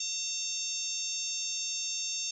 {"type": "harmonic tone", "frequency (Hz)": 907, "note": "A#5", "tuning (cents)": -48, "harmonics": [3, 4, 5, 6, 7, 8], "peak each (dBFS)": [-43, -40, -45, -38, -35, -42], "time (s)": [0, 2.31], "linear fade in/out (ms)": 5, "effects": []}